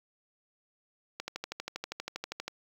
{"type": "click train", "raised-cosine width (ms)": 0.2, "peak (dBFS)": -18, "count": 17, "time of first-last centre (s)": [1.2, 2.48], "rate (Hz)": 12.5, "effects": ["high-pass 200 Hz 12 dB/octave", "8-bit"]}